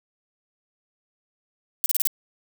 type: noise bursts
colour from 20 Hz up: violet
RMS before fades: -21 dBFS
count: 5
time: 1.84-2.072 s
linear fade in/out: 0 ms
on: 20 ms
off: 33 ms
effects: none